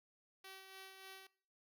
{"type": "tone with tremolo", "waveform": "5% pulse", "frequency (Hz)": 383, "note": "G4", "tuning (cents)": -40, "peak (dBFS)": -40, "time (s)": [0.44, 1.27], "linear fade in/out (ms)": 5, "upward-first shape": "sine", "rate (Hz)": 3.4, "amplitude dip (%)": 45, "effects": ["noise-tail reverb RT60 0.5 s tail -22 dB re dry"]}